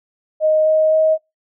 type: tone with pitch steps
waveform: sine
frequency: 622.3 / 626.6 / 631 Hz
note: D#5 / D#5 / D#5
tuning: 0 / +12 / +24 cents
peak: -11 dBFS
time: 0.4-1.18 s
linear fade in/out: 50 ms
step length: 260 ms
effects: noise-tail reverb RT60 0.2 s tail -24 dB re dry